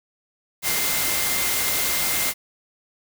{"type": "tone in noise", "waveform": "sine", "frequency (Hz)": 2093, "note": "C7", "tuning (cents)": 0, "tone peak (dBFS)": -31, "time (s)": [0.62, 2.34], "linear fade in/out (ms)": 50, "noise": "white", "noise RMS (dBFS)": -23, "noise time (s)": [0.62, 2.34], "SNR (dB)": -11, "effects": []}